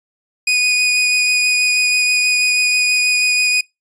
sawtooth tone with vibrato, 2476 Hz, D#7, 9 cents flat, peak -9 dBFS, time 0.47-3.61 s, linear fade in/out 5 ms, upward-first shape sine, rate 6.2 Hz, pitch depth 8 cents each way, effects noise-tail reverb RT60 0.2 s tail -25 dB re dry + resampled to 22050 Hz

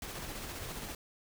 pink noise with tremolo, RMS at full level -41 dBFS, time 0.02-0.95 s, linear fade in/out 2 ms, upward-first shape square, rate 15 Hz, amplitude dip 25%, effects none

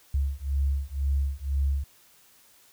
sine beating tone pair, 68.3 / 70.3 Hz, C#2 / C#2, -25 / +25 cents, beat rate 2 Hz, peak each -27 / -27 dBFS, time 0.14-1.84 s, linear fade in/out 5 ms, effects white hiss -58 dBFS RMS until 2.72 s

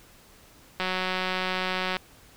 click train, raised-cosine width 0.3 ms, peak -12 dBFS, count 217, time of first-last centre 0.8-1.968 s, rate 185 Hz, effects pink hiss -54 dBFS RMS until 2.36 s

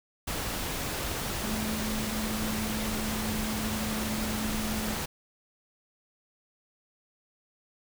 sine tone in noise, 216.4 Hz, A3, 29 cents flat, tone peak -32 dBFS, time 1.43-4.95 s, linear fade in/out 10 ms, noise pink, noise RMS -33 dBFS, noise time 0.27-5.06 s, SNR -2 dB, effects none

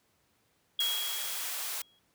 sine tone with exponential decay, 3300 Hz, G#7, 12 cents flat, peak -26 dBFS, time 0.79-1.99 s, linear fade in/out 2 ms, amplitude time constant 260 ms
white high-pass noise, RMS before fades -36 dBFS, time 0.8-1.82 s, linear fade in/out 5 ms, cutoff 630 Hz, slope 12 dB/octave
effects pink hiss -71 dBFS RMS until 2.14 s + high-pass 80 Hz 12 dB/octave

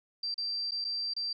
sine tone with dropouts, 4699 Hz, D8, in tune, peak -31 dBFS, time 0.23-1.33 s, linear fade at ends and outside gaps 5 ms, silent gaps 0.343-0.379 / 0.71-0.718 / 0.844-0.848 / 1.137-1.164 s, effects none

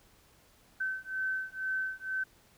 sine beating tone pair, 1533 / 1535.1 Hz, G6 / G6, -39 / -37 cents, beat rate 2.1 Hz, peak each -35 / -35 dBFS, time 0.8-2.24 s, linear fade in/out 10 ms, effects pink hiss -63 dBFS RMS until 2.57 s

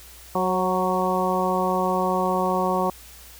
harmonic tone with a mistuned harmonic, 185 Hz, F#3, in tune, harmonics 1 / 2 / 3 / 4 / 5 / 6, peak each -27 / -27 / -27 / -27 / -27 / -27 dBFS, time 0.35-2.9 s, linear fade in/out 2 ms, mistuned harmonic 3, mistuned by -23 cents, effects added 60 Hz sine -48 dBFS peak until 3.39 s + white hiss -46 dBFS RMS until 3.39 s

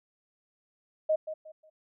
sine tone with echo, 625 Hz, D#5, 8 cents sharp, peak -22 dBFS, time 1.09-1.16 s, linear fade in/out 10 ms, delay 180 ms, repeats 3, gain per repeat -11 dB, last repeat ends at 1.7 s, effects none

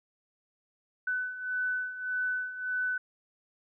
sine beating tone pair, 1500 / 1501.7 Hz, F#6 / F#6, +23 / +25 cents, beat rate 1.7 Hz, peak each -36 / -31 dBFS, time 1.07-2.98 s, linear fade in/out 5 ms, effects none

